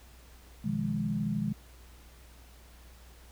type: chord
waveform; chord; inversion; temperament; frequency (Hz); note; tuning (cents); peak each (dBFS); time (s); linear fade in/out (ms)
sine; F half-diminished seventh; second; equal; 123.47 / 155.56 / 174.61 / 207.7; Cb3 / Eb3 / F3 / Ab3; 0 / 0 / 0 / 0; -37 / -34 / -37 / -31; 0.64-1.53; 10
effects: added 60 Hz sine -52 dBFS peak until 3.31 s + pink hiss -58 dBFS RMS until 3.31 s